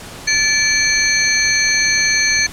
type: tone cluster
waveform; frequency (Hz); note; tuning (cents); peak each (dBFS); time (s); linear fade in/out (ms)
sine; 1738 / 2313 / 4323 / 6220; A6 / D7 / C#8 / G8; -22 / -27 / -44 / -14; -18; 0.27-2.47; 10
effects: pink hiss -33 dBFS RMS until 2.52 s + low-pass 11000 Hz 12 dB/octave